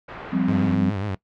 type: low-pass noise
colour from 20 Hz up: white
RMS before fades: -37 dBFS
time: 0.08-0.75 s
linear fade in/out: 10 ms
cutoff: 1500 Hz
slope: 12 dB/octave
type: chord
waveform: sine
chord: F suspended second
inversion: none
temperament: equal with one note detuned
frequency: 174.61 / 196 / 259.8 Hz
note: F3 / G3 / C4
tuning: 0 / 0 / -12 cents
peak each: -24 / -23 / -22 dBFS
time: 0.32-0.91 s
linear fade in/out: 20 ms
type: tone with vibrato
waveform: sawtooth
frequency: 100 Hz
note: G2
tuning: 35 cents sharp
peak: -21 dBFS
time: 0.48-1.15 s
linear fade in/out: 5 ms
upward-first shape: triangle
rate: 7.4 Hz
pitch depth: 120 cents each way
effects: noise-tail reverb RT60 0.1 s tail -20 dB re dry + low-pass 3000 Hz 12 dB/octave